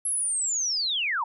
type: linear sweep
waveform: sine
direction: down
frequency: 11175 to 843 Hz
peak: -24 dBFS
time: 0.05-1.24 s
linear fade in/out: 5 ms
effects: none